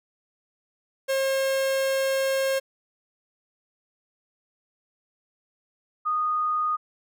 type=tone pair in turn; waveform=45% pulse / sine; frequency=537 / 1235.1 Hz; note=C5 / D#6; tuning=+45 / -13 cents; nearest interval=octave + major second; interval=1442 cents; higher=second; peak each=-22 dBFS; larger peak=neither; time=1.08-2.6 / 6.05-6.77 s; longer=first; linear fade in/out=20 ms; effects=none